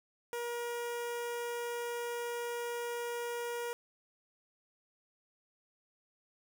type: tone with notch filter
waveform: sawtooth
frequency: 476.1 Hz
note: A#4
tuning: 37 cents sharp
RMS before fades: -38 dBFS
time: 0.33-3.73 s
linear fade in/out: 0 ms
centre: 4200 Hz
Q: 2
effects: none